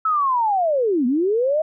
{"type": "linear two-way sweep", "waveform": "sine", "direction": "down then up", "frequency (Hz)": [1316, 233.1, 640], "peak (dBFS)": -16, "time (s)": [0.05, 1.62], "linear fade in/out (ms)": 5, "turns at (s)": 1.06, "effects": []}